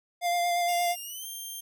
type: tone with vibrato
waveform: square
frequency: 698.5 Hz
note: F5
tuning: in tune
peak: -25 dBFS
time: 0.21-0.96 s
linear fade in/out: 50 ms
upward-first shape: sine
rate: 8.6 Hz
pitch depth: 17 cents each way
type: tone with pitch glide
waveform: 5% pulse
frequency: 2811 to 3174 Hz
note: F7 to G7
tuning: +11 to +21 cents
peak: -29 dBFS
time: 0.68-1.61 s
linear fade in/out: 10 ms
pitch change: +210 cents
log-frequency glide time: 1.03-1.26 s
effects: none